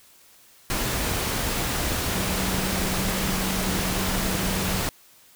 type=tone in noise; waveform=sine; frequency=188.8 Hz; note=F#3; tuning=35 cents sharp; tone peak=-29 dBFS; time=2.15-4.81 s; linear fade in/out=0 ms; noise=pink; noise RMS=-26 dBFS; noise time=0.7-4.89 s; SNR=-6 dB; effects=white hiss -54 dBFS RMS until 5.35 s